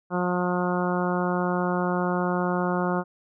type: harmonic tone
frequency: 179 Hz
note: F3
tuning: 43 cents sharp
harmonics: 1 / 2 / 3 / 4 / 5 / 6 / 7 / 8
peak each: -26 / -29 / -31 / -32 / -33 / -34 / -34 / -35 dBFS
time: 0.1-3.04 s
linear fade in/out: 50 ms
effects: none